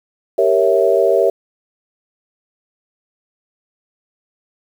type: chord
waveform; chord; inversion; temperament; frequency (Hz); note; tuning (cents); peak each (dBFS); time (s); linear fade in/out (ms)
sine; G diminished seventh; none; equal; 392 / 466.2 / 554.4 / 659.3; G4 / Bb4 / Db5 / Fb5; 0 / 0 / 0 / 0; -16; 0.38-1.3; 5
effects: 7-bit